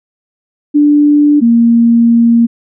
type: tone pair in turn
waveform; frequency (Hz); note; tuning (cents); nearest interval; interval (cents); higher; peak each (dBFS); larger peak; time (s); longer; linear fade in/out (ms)
sine; 293.7 / 233.1; D4 / A#3; 0 / 0; major third; 400; first; -4; neither; 0.74-1.41 / 1.41-2.47; second; 20
effects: none